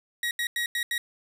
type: tone bursts at uneven times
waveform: 30% pulse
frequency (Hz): 1900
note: A#6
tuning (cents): +33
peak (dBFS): -23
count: 5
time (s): 0.23-0.31 / 0.39-0.47 / 0.56-0.66 / 0.75-0.83 / 0.91-0.98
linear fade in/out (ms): 2
effects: none

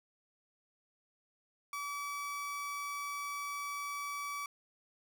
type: tone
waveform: 30% pulse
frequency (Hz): 1147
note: D6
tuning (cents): -41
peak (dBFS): -35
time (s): 1.73-4.46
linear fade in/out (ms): 2
effects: none

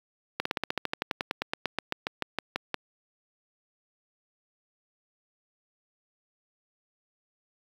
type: slowing click train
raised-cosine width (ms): 0.3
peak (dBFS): -11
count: 23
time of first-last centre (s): 0.4-2.743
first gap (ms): 54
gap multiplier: 1.06
effects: high-pass 150 Hz 12 dB/octave + 7-bit

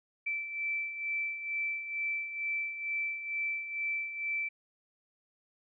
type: beating tone pair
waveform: sine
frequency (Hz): 2326 / 2328.2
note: D7 / D7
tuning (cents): -17 / -16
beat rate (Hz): 2.2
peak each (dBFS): -40 / -33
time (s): 0.26-4.49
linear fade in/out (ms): 10
effects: none

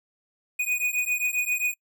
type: beating tone pair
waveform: square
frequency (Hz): 2474 / 2481.5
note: D#7 / D#7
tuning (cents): -10 / -5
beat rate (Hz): 7.5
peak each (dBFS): -27 / -28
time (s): 0.59-1.74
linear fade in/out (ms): 10
effects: noise-tail reverb RT60 0.1 s tail -26 dB re dry

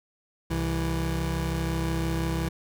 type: tone pair together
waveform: 25% pulse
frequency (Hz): 65.78 / 164.81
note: C2 / E3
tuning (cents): +10 / 0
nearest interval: octave + major third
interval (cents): 1590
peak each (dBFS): -25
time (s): 0.5-2.49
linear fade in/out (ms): 10
effects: none

